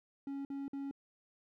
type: tone bursts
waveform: triangle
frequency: 277.2 Hz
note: C#4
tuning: in tune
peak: -36 dBFS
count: 3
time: 0.27-0.912 s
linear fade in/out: 2 ms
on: 180 ms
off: 51 ms
effects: none